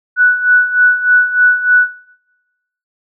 sine tone with tremolo, 1480 Hz, F#6, in tune, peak -5 dBFS, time 0.16-1.88 s, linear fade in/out 50 ms, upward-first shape sine, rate 3.3 Hz, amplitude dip 80%, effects noise-tail reverb RT60 1.0 s tail -18 dB re dry

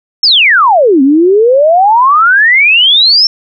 sine exponential two-way sweep, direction down then up, 5470 to 259.9 to 5470 Hz, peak -3 dBFS, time 0.23-3.27 s, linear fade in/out 2 ms, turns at 1.02 s, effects none

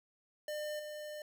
square tone with level steps, 602 Hz, D5, 43 cents sharp, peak -38 / -43 dBFS, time 0.48-1.22 s, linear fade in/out 2 ms, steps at 0.79 s, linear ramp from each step 5 ms, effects none

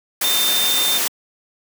sine tone in noise, 3600 Hz, A7, 39 cents sharp, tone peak -18 dBFS, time 0.24-0.98 s, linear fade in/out 5 ms, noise white, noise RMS -20 dBFS, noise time 0.21-1.08 s, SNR -1 dB, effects high-pass 200 Hz 12 dB/octave

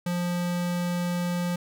square tone, 175.8 Hz, F3, 12 cents sharp, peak -26 dBFS, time 0.06-1.56 s, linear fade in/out 5 ms, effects none

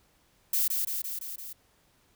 violet noise with echo, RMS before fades -26 dBFS, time 0.53-0.68 s, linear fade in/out 5 ms, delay 170 ms, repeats 5, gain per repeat -3 dB, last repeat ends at 1.53 s, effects pink hiss -66 dBFS RMS until 2.15 s

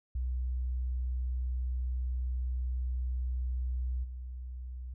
sine tone with level steps, 62.6 Hz, B1, 24 cents sharp, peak -30 / -38 dBFS, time 0.15-4.94 s, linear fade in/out 5 ms, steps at 4.03 s, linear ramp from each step 20 ms, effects none

